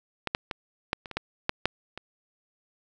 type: clicks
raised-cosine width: 0.3 ms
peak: -12 / -8 / -15 / -9 / -23 / -22 / -12 / -7 / -6 / -21 dBFS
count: 10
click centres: 0.273 / 0.349 / 0.512 / 0.931 / 1.058 / 1.113 / 1.17 / 1.494 / 1.656 / 1.976 s
effects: none